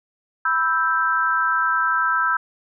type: chord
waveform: sine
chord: E minor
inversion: second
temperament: equal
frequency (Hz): 987.8 / 1318.5 / 1568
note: B5 / E6 / G6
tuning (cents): 0 / 0 / 0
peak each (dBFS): -25 / -20 / -21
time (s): 0.45-2.37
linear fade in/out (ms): 5
effects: none